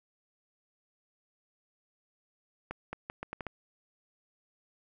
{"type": "accelerating click train", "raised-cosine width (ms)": 0.5, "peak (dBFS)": -22, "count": 7, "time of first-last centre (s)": [2.71, 3.467], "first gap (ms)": 220, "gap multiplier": 0.77, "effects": []}